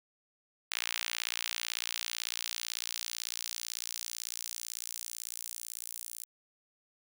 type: tone with high-pass filter sweep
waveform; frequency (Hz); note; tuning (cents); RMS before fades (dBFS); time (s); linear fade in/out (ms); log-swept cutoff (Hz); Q
sawtooth; 58; A#1; -8; -39; 0.71-6.25; 5; 2400 to 9400; 1.1
effects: none